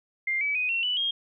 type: tone with pitch steps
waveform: sine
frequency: 2100 / 2290 / 2497 / 2723 / 2970 / 3239 Hz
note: C7 / D7 / D#7 / F7 / F#7 / G#7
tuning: +6 / -44 / +6 / -44 / +6 / -44 cents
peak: -24 dBFS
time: 0.27-1.11 s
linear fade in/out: 5 ms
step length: 140 ms
effects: none